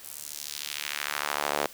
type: tone with high-pass filter sweep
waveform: sawtooth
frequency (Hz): 73.3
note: D2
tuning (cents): -3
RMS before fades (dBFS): -33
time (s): 0.04-1.67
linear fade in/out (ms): 5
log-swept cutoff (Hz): 11000 to 510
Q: 1.2
effects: white hiss -48 dBFS RMS until 1.73 s